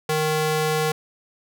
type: ring-modulated tone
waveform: sawtooth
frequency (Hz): 310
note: D#4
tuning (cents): -6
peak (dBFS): -15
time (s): 0.09-0.92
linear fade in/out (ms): 5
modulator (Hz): 155
effects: none